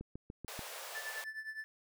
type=click train; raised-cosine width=3 ms; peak=-31 dBFS; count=5; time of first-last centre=0.01-0.592 s; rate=6.87 Hz
type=high-pass noise; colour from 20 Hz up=pink; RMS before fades=-46 dBFS; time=0.48-1.24 s; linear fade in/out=0 ms; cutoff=470 Hz; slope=48 dB/octave
type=tone with tremolo; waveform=triangle; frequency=1754 Hz; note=A6; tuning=6 cents flat; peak=-36 dBFS; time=0.95-1.64 s; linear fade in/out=0 ms; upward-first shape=triangle; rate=9.7 Hz; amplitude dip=85%
effects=none